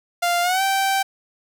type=tone with pitch glide; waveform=sawtooth; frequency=697 to 777.9 Hz; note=F5 to G5; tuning=-4 to -14 cents; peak=-14 dBFS; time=0.22-1.03 s; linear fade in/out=10 ms; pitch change=+190 cents; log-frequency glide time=0.42-0.62 s; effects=none